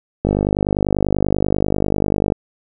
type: click train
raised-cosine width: 2 ms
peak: -3 dBFS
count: 105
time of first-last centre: 0.25-2.322 s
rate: 50.2 Hz
effects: none